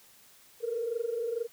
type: tone cluster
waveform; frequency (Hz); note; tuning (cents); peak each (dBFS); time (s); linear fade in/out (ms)
sine; 445 / 469.5 / 491.6; A4 / A#4 / B4; +20 / +12 / -8; -35 / -31 / -39; 0.6-1.48; 50
effects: tanh soft clip ceiling -21 dBFS + white hiss -58 dBFS RMS until 1.52 s